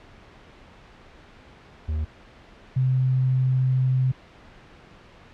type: tone pair in turn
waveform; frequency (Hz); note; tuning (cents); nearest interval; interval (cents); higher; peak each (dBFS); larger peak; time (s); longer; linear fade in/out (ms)
triangle / sine; 77.2 / 129.51; D#2 / C3; -13 / -17; major sixth; 896; second; -21 / -18; second; 1.88-2.05 / 2.76-4.12; second; 10
effects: pink hiss -49 dBFS RMS until 5.33 s + low-pass 3000 Hz 12 dB/octave